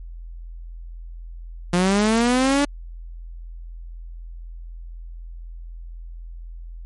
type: linear sweep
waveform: sawtooth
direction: up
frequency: 172.8 to 290 Hz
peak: -12 dBFS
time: 1.73-2.65 s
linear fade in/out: 5 ms
effects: added 42 Hz sine -33 dBFS peak until 6.85 s + MP3 48 kbps